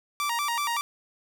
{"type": "tone with vibrato", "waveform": "sawtooth", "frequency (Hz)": 1046.5, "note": "C6", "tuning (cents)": 0, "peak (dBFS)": -22, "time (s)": [0.2, 0.81], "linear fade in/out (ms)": 0, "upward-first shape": "square", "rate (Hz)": 5.3, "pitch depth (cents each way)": 190, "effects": ["9-bit"]}